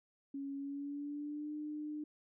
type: tone with pitch glide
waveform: sine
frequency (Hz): 277.4 to 300.8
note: C#4 to D4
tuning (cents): +1 to +42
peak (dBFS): -39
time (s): 0.34-2.04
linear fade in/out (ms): 5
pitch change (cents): +141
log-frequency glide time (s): 0.56-1.53
effects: none